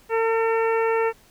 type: harmonic tone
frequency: 452.1 Hz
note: A4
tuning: 47 cents sharp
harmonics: 1 / 2 / 3 / 4 / 5 / 6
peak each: -20 / -26 / -30 / -32 / -34 / -36 dBFS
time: 0.09-1.13 s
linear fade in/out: 50 ms
effects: pink hiss -55 dBFS RMS until 1.3 s